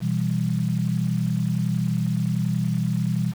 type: chord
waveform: sine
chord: E minor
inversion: second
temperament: equal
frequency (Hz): 123.47 / 164.81 / 196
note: B2 / E3 / G3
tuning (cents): 0 / 0 / 0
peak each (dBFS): -25 / -24 / -26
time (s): 0-3.34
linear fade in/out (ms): 50
effects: 7-bit